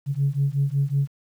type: beating tone pair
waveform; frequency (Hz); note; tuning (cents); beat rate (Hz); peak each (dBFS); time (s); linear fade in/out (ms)
sine; 137.2 / 142.6; C#3 / C#3; -17 / +49; 5.4; -22; 0.06-1.09; 50
effects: tanh soft clip ceiling -13 dBFS + 9-bit

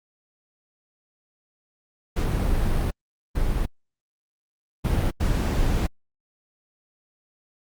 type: noise bursts at uneven times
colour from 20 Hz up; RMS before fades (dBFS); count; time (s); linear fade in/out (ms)
brown; -22; 4; 2.16-2.91 / 3.35-3.66 / 4.84-5.11 / 5.2-5.87; 10
effects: Opus 48 kbps

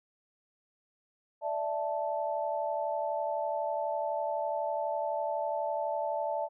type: chord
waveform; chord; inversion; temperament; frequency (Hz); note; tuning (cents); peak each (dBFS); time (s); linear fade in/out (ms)
sine; D suspended second; none; equal with one note detuned; 587.3 / 659.3 / 877; D5 / E5 / A5; 0 / 0 / -6; -34; 1.41-6.49; 50
effects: none

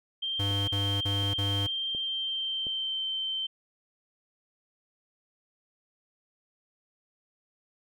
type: tone with pitch glide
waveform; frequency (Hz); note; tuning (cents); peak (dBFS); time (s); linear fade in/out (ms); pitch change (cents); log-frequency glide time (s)
sine; 3163 to 3107; G7 to G7; +15 to -16; -29; 0.22-3.47; 10; -31; 1.92-3.05
type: tone bursts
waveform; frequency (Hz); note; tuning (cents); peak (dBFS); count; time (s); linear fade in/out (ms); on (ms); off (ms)
square; 100; G2; +35; -29; 4; 0.39-1.67; 10; 290; 40
type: click train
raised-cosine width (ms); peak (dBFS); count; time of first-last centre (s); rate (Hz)
2; -30; 4; 0.51-2.668; 1.39
effects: none

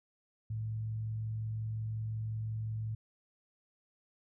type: tone with frequency modulation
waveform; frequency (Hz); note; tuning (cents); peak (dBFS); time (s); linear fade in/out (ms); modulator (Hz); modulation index
sine; 110; A2; 0; -34; 0.5-2.95; 5; 45.6; 0.23
effects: none

